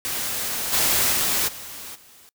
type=noise with level steps; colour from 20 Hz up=white; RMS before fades=-27 / -20 / -22 / -37 / -50 dBFS; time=0.05-2.29 s; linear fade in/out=0 ms; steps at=0.72 / 1.11 / 1.47 / 1.94 s; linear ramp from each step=20 ms; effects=noise-tail reverb RT60 0.1 s tail -23 dB re dry